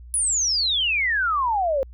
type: exponential sweep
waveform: sine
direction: down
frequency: 10240 to 515 Hz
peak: -19 dBFS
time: 0.14-1.83 s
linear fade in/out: 0 ms
effects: added 60 Hz sine -39 dBFS peak until 1.93 s